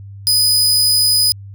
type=tone; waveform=sawtooth; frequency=4986 Hz; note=D#8; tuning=3 cents sharp; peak=-8 dBFS; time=0.27-1.32 s; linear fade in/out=0 ms; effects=added 99 Hz sine -31 dBFS peak until 1.54 s

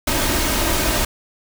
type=noise with comb filter; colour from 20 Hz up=pink; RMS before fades=-19 dBFS; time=0.07-1.05 s; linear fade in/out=5 ms; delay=3.2 ms; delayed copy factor=+0.5; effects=none

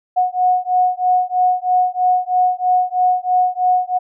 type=beating tone pair; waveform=sine; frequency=729 / 732.1 Hz; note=F#5 / F#5; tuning=-26 / -19 cents; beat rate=3.1 Hz; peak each=-16 dBFS; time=0.16-3.99 s; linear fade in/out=20 ms; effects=none

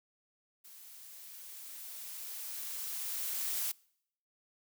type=noise with level ramp; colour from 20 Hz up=blue; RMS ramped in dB=-54 to -34 dBFS; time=0.64-3.72 s; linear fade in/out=10 ms; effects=noise-tail reverb RT60 0.7 s tail -25 dB re dry

